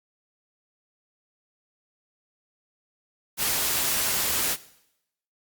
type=noise; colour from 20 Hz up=white; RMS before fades=-25 dBFS; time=3.37-4.57 s; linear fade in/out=50 ms; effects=noise-tail reverb RT60 0.8 s tail -18 dB re dry + Opus 48 kbps